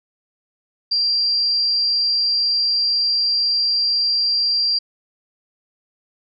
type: tone with amplitude modulation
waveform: sine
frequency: 4734 Hz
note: D8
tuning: 13 cents sharp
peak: -14 dBFS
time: 0.91-4.79 s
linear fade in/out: 10 ms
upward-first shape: sine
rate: 222 Hz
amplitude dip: 35%
effects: none